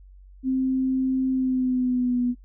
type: tone with pitch glide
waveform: sine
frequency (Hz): 261.6 to 245.5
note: C4 to B3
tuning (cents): 0 to -10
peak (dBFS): -20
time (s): 0.43-2.35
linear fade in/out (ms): 50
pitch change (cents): -110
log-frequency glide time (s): 1.31-2.21
effects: noise-tail reverb RT60 0.1 s tail -17 dB re dry + added 47 Hz sine -45 dBFS peak until 2.44 s